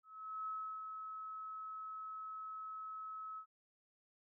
sine tone with ADSR envelope, 1290 Hz, E6, 38 cents flat, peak -39 dBFS, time 0.03-3.46 s, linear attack 440 ms, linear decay 340 ms, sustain -5 dB, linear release 81 ms, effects none

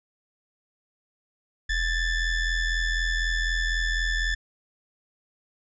square ring-modulated tone, 863 Hz, A5, 34 cents flat, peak -21 dBFS, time 1.69-4.35 s, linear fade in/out 10 ms, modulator 905 Hz, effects resampled to 16000 Hz

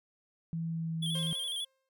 sine tone with pitch glide, 164.81 to 162.35 Hz, E3 to E3, 0 to -26 cents, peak -32 dBFS, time 0.53-1.33 s, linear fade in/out 0 ms, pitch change -26 cents, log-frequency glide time 0.67-1.01 s
square tone with vibrato, 3292 Hz, G#7, 16 cents flat, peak -34 dBFS, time 1.02-1.65 s, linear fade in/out 10 ms, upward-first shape square, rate 12 Hz, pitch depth 53 cents each way
sawtooth tone with exponential decay, 530 Hz, C5, 22 cents sharp, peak -38 dBFS, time 1.15-1.89 s, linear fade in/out 2 ms, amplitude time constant 160 ms
effects none

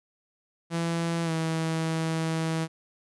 sawtooth tone with pitch glide, 167.5 to 161.79 Hz, E3 to E3, +28 to -32 cents, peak -22 dBFS, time 0.7-2.68 s, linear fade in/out 50 ms, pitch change -60 cents, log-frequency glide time 1.24-1.31 s, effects resampled to 24000 Hz

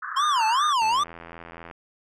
pink band-pass noise, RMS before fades -33 dBFS, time 0.02-0.73 s, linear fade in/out 5 ms, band 1100 to 1700 Hz, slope 96 dB/octave
square tone with vibrato, 1032 Hz, C6, 24 cents flat, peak -20 dBFS, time 0.16-1.04 s, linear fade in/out 10 ms, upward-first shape sine, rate 2.5 Hz, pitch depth 290 cents each way
click train, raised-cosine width 0.5 ms, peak -25 dBFS, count 76, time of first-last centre 0.82-1.712 s, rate 84.1 Hz
effects low-pass 6000 Hz 12 dB/octave

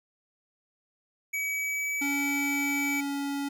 square tone with pitch glide, 2276 to 2294 Hz, C#7 to D7, +45 to -41 cents, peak -29 dBFS, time 1.33-3.01 s, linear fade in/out 10 ms, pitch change +14 cents, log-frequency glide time 1.46-2.15 s
square tone, 281.2 Hz, C#4, 25 cents sharp, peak -30 dBFS, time 2.01-3.49 s, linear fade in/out 10 ms
effects none

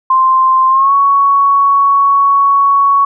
sine tone with pitch glide, 1046.5 to 1115.2 Hz, C6 to C#6, 0 to +10 cents, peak -6 dBFS, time 0.1-3.05 s, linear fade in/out 5 ms, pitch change +110 cents, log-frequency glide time 0.69-0.93 s, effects none

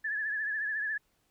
sine tone with vibrato, 1718 Hz, A6, 42 cents flat, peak -30 dBFS, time 0.04-0.98 s, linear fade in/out 10 ms, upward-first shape triangle, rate 14 Hz, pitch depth 75 cents each way, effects pink hiss -73 dBFS RMS until 1.3 s

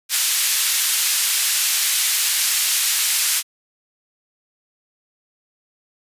white band-pass noise, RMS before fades -19 dBFS, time 0.09-3.43 s, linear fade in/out 50 ms, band 2000 to 13000 Hz, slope 12 dB/octave, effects resampled to 32000 Hz

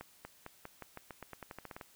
accelerating click train, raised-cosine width 0.5 ms, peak -29 dBFS, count 16, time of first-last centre 0.01-1.812 s, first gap 240 ms, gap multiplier 0.89, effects white hiss -63 dBFS RMS until 1.95 s

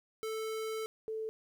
square / sine tone pair in turn, 440 / 440 Hz, A4 / A4, 0 / 0 cents, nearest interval unison, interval 0 cents, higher neither, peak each -36 / -35 dBFS, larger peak second, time 0.23-0.86 / 1.08-1.29 s, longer first, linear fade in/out 0 ms, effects 12-bit

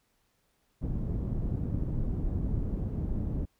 pink low-pass noise, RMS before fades -31 dBFS, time 0.81-3.46 s, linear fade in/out 20 ms, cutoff 220 Hz, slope 12 dB/octave, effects pink hiss -73 dBFS RMS until 3.59 s

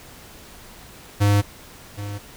square tone with echo, 102 Hz, G#2, 31 cents flat, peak -15 dBFS, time 1.2-1.42 s, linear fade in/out 20 ms, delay 770 ms, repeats 1, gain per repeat -14 dB, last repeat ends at 2.19 s, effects pink hiss -44 dBFS RMS until 2.36 s

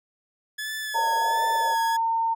sawtooth tone with vibrato, 1707 Hz, G#6, 47 cents sharp, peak -26 dBFS, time 0.58-1.97 s, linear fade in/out 10 ms, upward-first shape sine, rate 1.4 Hz, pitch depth 43 cents each way
pink band-pass noise, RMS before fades -36 dBFS, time 0.94-1.75 s, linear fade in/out 10 ms, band 470 to 750 Hz, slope 48 dB/octave
sine tone, 910 Hz, A#5, 42 cents flat, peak -21 dBFS, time 0.94-2.35 s, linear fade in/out 20 ms
effects none

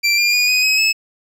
25% pulse tone with pitch steps, 2354 / 2401 / 2448 / 2497 / 2546 / 2597 Hz, D7 / D7 / D#7 / D#7 / D#7 / E7, +3 / +38 / -29 / +6 / +39 / -26 cents, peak -9 dBFS, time 0.03-0.93 s, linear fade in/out 20 ms, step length 150 ms, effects low-pass 12000 Hz 12 dB/octave

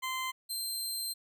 20% pulse tone pair in turn, 1037 / 4148 Hz, C6 / C8, -16 / -16 cents, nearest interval 2 octaves, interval 2400 cents, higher second, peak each -28 dBFS, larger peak neither, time 0.02-0.32 / 0.49-1.14 s, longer second, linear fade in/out 20 ms, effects none

